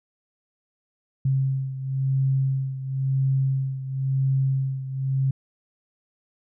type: beating tone pair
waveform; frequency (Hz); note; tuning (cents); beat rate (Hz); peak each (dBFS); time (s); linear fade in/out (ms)
sine; 133.9 / 134.87; C3 / C#3; +40 / -47; 0.97; -22 / -27; 1.25-5.31; 5
effects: none